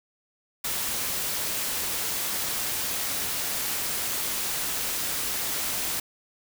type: noise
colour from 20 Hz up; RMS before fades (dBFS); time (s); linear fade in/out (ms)
white; -29; 0.64-6; 5
effects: none